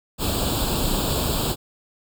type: noise with comb filter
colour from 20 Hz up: pink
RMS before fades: -23 dBFS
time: 0.18-1.56 s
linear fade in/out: 50 ms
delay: 0.25 ms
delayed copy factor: +0.85
effects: none